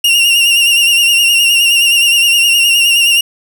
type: tone with vibrato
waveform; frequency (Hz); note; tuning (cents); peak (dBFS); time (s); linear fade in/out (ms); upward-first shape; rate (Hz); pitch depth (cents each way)
40% pulse; 2794; F7; 0; -6; 0.04-3.21; 5; sine; 9.6; 47
effects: none